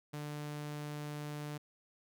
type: tone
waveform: sawtooth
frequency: 148.3 Hz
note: D3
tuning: 17 cents sharp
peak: -36 dBFS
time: 0.13-1.58 s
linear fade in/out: 10 ms
effects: none